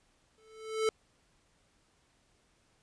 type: tone with exponential growth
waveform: square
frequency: 438.9 Hz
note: A4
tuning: 4 cents flat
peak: -25 dBFS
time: 0.38-0.89 s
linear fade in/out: 1 ms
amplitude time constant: 110 ms
effects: pink hiss -70 dBFS RMS until 2.82 s + resampled to 22050 Hz